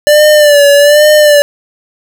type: tone with vibrato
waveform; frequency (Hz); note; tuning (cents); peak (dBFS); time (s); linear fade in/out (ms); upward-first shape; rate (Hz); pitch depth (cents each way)
square; 587.3; D5; 0; -3; 0.07-1.42; 0; sine; 1.2; 55
effects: none